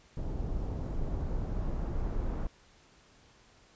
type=noise with low-pass filter sweep; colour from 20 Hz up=brown; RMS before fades=-33 dBFS; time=0.17-2.47 s; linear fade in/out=2 ms; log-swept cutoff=690 to 1300 Hz; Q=0.74; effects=pink hiss -61 dBFS RMS until 3.75 s + resampled to 16000 Hz